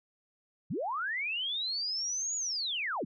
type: linear two-way sweep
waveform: sine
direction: up then down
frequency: 107.5 to 6900 to 120.2 Hz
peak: -31 dBFS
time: 0.7-3.05 s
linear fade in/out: 10 ms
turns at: 2.36 s
effects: none